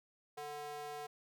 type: tone with high-pass filter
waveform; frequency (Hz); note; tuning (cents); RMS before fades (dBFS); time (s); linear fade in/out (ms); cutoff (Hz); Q
square; 147.6; D3; +9; -45; 0.37-1.07; 10; 590; 4.8
effects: none